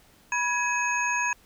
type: tone cluster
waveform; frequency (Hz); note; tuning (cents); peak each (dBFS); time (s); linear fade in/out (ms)
sine; 978 / 1670 / 2538 / 6570; B5 / G#6 / D#7 / G#8; -17 / +9 / +34 / -20; -28 / -29 / -28 / -33; 0.32-1.33; 2
effects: pink hiss -58 dBFS RMS until 1.45 s